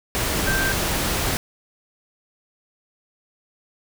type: tone in noise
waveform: sine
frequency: 1568 Hz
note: G6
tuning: in tune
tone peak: -22 dBFS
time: 0.47-0.72 s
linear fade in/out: 0 ms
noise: pink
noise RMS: -23 dBFS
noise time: 0.15-1.37 s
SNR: -2 dB
effects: none